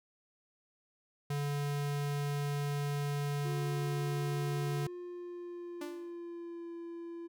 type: tone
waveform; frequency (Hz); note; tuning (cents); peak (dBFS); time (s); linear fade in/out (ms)
square; 143.9; D3; -35; -33; 1.3-4.87; 5
type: tone with pitch glide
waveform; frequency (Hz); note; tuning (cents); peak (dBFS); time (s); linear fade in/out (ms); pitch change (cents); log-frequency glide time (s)
triangle; 357.4 to 338.7; F4 to E4; +40 to +47; -39; 3.44-7.28; 20; -93; 4.68-6.72
type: tone with exponential decay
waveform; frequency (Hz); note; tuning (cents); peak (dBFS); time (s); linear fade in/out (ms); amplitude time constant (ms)
sawtooth; 293.7; D4; 0; -34; 5.81-6.19; 5; 81
effects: none